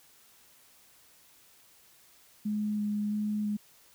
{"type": "tone with vibrato", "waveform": "sine", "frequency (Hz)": 209.4, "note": "G#3", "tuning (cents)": 15, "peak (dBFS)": -28, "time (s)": [2.45, 3.57], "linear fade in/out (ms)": 10, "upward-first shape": "square", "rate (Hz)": 1.5, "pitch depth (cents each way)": 9, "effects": ["white hiss -60 dBFS RMS until 3.94 s"]}